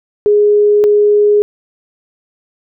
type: tone pair in turn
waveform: sine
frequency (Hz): 415.3 / 415.3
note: G#4 / G#4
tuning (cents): 0 / 0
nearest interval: unison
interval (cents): 0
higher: neither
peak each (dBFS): -6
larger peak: neither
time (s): 0.26-0.84 / 0.84-1.42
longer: neither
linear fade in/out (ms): 0
effects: none